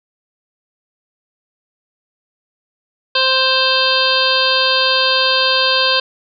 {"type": "harmonic tone with a mistuned harmonic", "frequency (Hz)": 523.3, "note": "C5", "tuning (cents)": 0, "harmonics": [1, 2, 3, 5, 6, 7, 8, 9], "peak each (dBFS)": [-20, -20, -20, -20, -20, -20, -20, -20], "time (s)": [3.15, 6], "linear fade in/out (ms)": 5, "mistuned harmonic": 5, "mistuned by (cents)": 17, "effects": []}